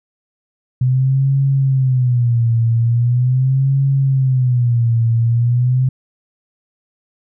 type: tone with vibrato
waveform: sine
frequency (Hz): 125.6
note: B2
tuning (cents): +30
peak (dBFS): -11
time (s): 0.81-5.89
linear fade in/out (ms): 5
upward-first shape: sine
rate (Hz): 0.41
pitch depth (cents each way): 150
effects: none